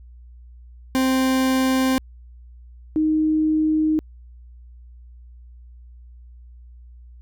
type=tone pair in turn; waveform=40% pulse / sine; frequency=261.6 / 311.1 Hz; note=C4 / D#4; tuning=0 / 0 cents; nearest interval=minor third; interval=300 cents; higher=second; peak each=-16 / -16 dBFS; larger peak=neither; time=0.95-1.98 / 2.96-3.99 s; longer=neither; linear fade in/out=0 ms; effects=added 60 Hz sine -41 dBFS peak until 7.21 s